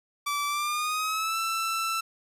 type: tone with pitch glide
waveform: sawtooth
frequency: 1159 to 1331.3 Hz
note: D6 to E6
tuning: -23 to +17 cents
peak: -23 dBFS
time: 0.26-2.01 s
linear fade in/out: 10 ms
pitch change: +240 cents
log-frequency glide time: 0.47-1.38 s
effects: resampled to 32000 Hz